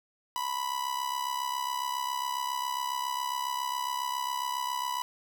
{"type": "tone with amplitude modulation", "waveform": "45% pulse", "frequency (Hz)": 987.8, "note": "B5", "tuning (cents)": 0, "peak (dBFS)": -27, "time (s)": [0.36, 5.02], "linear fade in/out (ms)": 0, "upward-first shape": "sine", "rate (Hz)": 67.3, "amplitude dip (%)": 70, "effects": []}